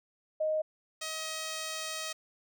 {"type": "tone pair in turn", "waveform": ["sine", "5% pulse"], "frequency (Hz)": [622.3, 633.2], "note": ["D#5", "D#5"], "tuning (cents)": [0, 30], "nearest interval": "unison", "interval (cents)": 30, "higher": "second", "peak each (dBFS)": [-27, -24], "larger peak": "second", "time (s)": [[0.4, 0.62], [1.01, 2.13]], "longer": "second", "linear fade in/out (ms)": 10, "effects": []}